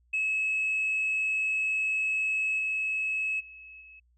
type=tone with level steps; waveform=sine; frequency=2582 Hz; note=E7; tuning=37 cents flat; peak=-24 / -26 / -45 / -48 dBFS; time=0.13-4 s; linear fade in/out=10 ms; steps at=2.58 / 3.39 / 3.8 s; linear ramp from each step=20 ms; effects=tanh soft clip ceiling -22 dBFS + added 60 Hz sine -63 dBFS peak until 4.17 s